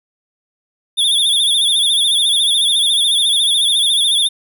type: tone with vibrato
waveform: square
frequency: 3486 Hz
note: A7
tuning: 17 cents flat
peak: -12 dBFS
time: 0.97-4.29 s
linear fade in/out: 20 ms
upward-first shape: sine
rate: 14 Hz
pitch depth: 87 cents each way
effects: none